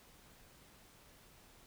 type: silence
effects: pink hiss -62 dBFS RMS until 1.66 s